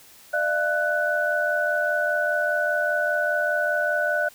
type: tone cluster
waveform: sine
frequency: 600 / 685 / 1488 Hz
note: D5 / F5 / F#6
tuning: +37 / -34 / +9 cents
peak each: -25 / -28 / -23 dBFS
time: 0.33-4.29 s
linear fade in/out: 10 ms
effects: white hiss -50 dBFS RMS until 4.34 s